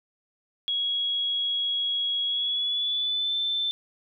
sine tone with pitch glide, 3322 to 3540 Hz, G#7 to A7, 0 to +10 cents, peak -24 dBFS, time 0.68-3.71 s, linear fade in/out 0 ms, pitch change +110 cents, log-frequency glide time 2.25-3.35 s, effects none

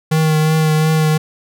square tone with vibrato, 156.5 Hz, D#3, 10 cents sharp, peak -12 dBFS, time 0.11-1.18 s, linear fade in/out 10 ms, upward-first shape triangle, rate 2.8 Hz, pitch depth 23 cents each way, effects none

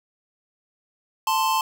square tone pair together, 881.5 / 1044 Hz, A5 / C6, +3 / -4 cents, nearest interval minor third, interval 293 cents, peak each -23 dBFS, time 1.27-1.61 s, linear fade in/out 2 ms, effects none

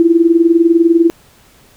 sine tone with tremolo, 335.2 Hz, E4, 29 cents sharp, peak -3 dBFS, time 0-1.1 s, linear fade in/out 0 ms, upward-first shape sine, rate 20 Hz, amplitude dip 75%, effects pink hiss -47 dBFS RMS until 1.76 s

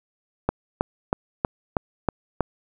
click train, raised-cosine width 1 ms, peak -6 dBFS, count 7, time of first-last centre 0.49-2.407 s, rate 3.13 Hz, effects 8-bit

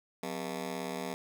15% pulse ring-modulated tone, 220 Hz, A3, in tune, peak -26 dBFS, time 0.23-1.14 s, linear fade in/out 0 ms, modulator 38.7 Hz, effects none

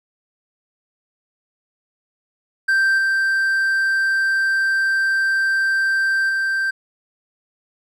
triangle tone with level steps, 1568 Hz, G6, in tune, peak -12 / -14 / -16 dBFS, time 2.68-6.71 s, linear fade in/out 10 ms, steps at 2.98 / 6.29 s, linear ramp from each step 5 ms, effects none

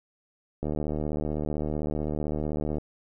click train, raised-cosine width 2 ms, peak -17 dBFS, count 164, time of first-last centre 0.63-2.783 s, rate 75.7 Hz, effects none

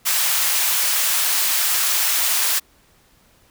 white high-pass noise, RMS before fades -19 dBFS, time 0.05-2.6 s, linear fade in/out 20 ms, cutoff 910 Hz, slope 12 dB/octave, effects pink hiss -56 dBFS RMS until 3.5 s

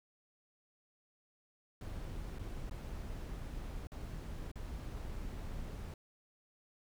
brown noise with dropouts, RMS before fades -43 dBFS, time 1.81-5.94 s, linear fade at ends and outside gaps 2 ms, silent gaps 2.387-2.392 / 2.697-2.71 / 3.871-3.918 / 4.516-4.556 s, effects none

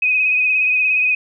sine tone with vibrato, 2515 Hz, D#7, 18 cents sharp, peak -13 dBFS, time 0.02-1.15 s, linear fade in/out 5 ms, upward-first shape triangle, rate 17 Hz, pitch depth 40 cents each way, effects none

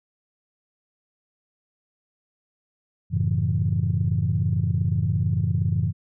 sine chord, F# minor seventh, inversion none, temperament equal with one note detuned, 92.5 / 110 / 138.59 / 165.96 Hz, F#2 / A2 / C#3 / E3, 0 / 0 / 0 / +12 cents, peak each -24 / -24 / -26 / -26 dBFS, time 3.1-5.93 s, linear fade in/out 50 ms, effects tanh soft clip ceiling -11 dBFS

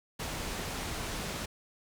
pink low-pass noise, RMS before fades -37 dBFS, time 0.19-1.46 s, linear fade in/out 10 ms, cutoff 10000 Hz, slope 12 dB/octave, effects none

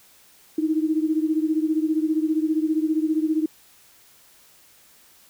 sine beating tone pair, 309.7 / 324.7 Hz, D#4 / E4, -8 / -26 cents, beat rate 15 Hz, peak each -21 / -24 dBFS, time 0.58-3.46 s, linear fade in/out 5 ms, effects white hiss -54 dBFS RMS until 5.29 s

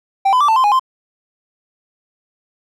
triangle tone with pitch steps, 781 / 1009 / 1166 / 888 / 1039 / 827 / 1042 Hz, G5 / B5 / D6 / A5 / C6 / G#5 / C6, -7 / +37 / -13 / +16 / -12 / -8 / -7 cents, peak -8 dBFS, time 0.25-0.796 s, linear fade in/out 10 ms, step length 78 ms, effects none

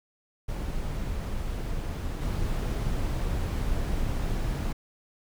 brown noise with level steps, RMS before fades -31 / -28 dBFS, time 0.48-4.73 s, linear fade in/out 10 ms, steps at 2.21 s, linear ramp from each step 10 ms, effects none

